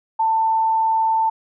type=tone; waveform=sine; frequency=891 Hz; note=A5; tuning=22 cents sharp; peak=-15 dBFS; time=0.19-1.3 s; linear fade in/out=10 ms; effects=none